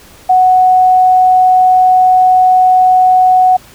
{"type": "tone", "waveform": "sine", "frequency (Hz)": 740, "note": "F#5", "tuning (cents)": 0, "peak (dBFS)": -4, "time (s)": [0.29, 3.57], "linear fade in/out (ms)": 10, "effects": ["pink hiss -39 dBFS RMS until 3.74 s"]}